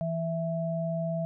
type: tone pair together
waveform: sine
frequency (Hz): 164.82 / 659.3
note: E3 / E5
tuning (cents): 0 / 0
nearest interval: 2 octaves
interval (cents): 2400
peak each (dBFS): -30 / -31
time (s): 0.01-1.25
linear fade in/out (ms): 0
effects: none